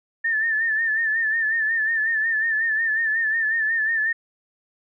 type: tone with vibrato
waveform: sine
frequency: 1782 Hz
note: A6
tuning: 22 cents sharp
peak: -19 dBFS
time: 0.24-4.13 s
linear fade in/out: 10 ms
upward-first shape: sine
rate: 5.5 Hz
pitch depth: 62 cents each way
effects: none

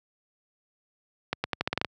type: accelerating click train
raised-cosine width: 0.3 ms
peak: -10 dBFS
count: 9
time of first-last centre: 1.33-1.847 s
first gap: 110 ms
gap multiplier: 0.84
effects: high-pass 80 Hz 12 dB/octave

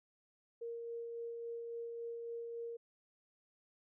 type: tone with tremolo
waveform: sine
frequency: 466.2 Hz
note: A#4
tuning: in tune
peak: -40 dBFS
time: 0.61-2.77 s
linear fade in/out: 10 ms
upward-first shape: sine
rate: 3.6 Hz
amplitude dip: 25%
effects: none

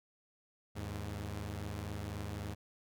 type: tone pair together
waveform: sawtooth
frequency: 79.3 / 103.33 Hz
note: D#2 / G#2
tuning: +33 / -8 cents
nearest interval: perfect fourth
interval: 459 cents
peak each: -39 / -37 dBFS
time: 0.75-2.55 s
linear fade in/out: 20 ms
effects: none

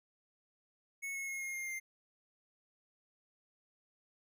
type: tone with pitch steps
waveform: square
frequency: 2201 / 2181 / 2161 / 2141 / 2121 / 2102 Hz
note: C#7 / C#7 / C#7 / C7 / C7 / C7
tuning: -13 / -29 / -45 / +39 / +23 / +7 cents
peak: -39 dBFS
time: 1.02-1.8 s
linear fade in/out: 20 ms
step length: 130 ms
effects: none

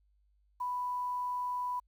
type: tone with quantisation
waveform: sine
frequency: 990 Hz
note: B5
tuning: 4 cents sharp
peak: -32 dBFS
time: 0.6-1.8 s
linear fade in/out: 10 ms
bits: 10
effects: added 50 Hz sine -67 dBFS peak until 1.87 s

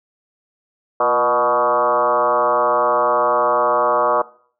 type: tone with frequency modulation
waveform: sine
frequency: 865 Hz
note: A5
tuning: 30 cents flat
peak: -13 dBFS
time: 1-4.22 s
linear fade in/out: 5 ms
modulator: 128 Hz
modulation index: 3.1
effects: noise-tail reverb RT60 0.5 s tail -20 dB re dry

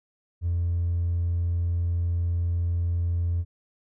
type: tone with hard clipping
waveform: sine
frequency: 86.1 Hz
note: F2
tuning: 24 cents flat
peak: -23 dBFS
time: 0.41-3.45 s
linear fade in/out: 50 ms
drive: 1 dB
effects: none

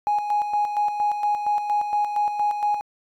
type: tone with tremolo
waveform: triangle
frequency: 831 Hz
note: G#5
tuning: 1 cent sharp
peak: -15 dBFS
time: 0.07-2.81 s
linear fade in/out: 0 ms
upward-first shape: square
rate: 4.3 Hz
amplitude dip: 60%
effects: tanh soft clip ceiling -15 dBFS

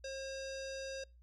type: tone with low-pass filter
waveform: square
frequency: 537 Hz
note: C5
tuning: 45 cents sharp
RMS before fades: -43 dBFS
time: 0.04-1.04 s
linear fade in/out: 5 ms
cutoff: 5500 Hz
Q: 3.8
effects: noise-tail reverb RT60 0.3 s tail -26 dB re dry + added 60 Hz sine -58 dBFS peak until 1.22 s

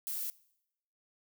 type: noise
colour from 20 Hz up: violet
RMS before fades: -37 dBFS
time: 0.07-0.3 s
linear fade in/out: 0 ms
effects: noise-tail reverb RT60 0.8 s tail -22 dB re dry

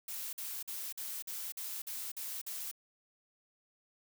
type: noise bursts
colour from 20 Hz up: blue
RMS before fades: -41 dBFS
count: 9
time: 0.08-2.714 s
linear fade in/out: 5 ms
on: 250 ms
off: 48 ms
effects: none

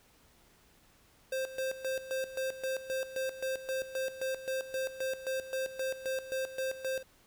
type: tone with tremolo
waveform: square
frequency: 526 Hz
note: C5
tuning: 9 cents sharp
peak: -32 dBFS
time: 1.32-7.03 s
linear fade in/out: 5 ms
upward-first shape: square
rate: 3.8 Hz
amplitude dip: 75%
effects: pink hiss -64 dBFS RMS until 7.26 s

